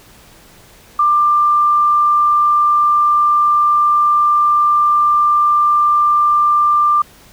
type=tone; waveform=sine; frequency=1188 Hz; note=D6; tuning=20 cents sharp; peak=-9 dBFS; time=0.99-7.02 s; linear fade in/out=5 ms; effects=pink hiss -44 dBFS RMS until 7.32 s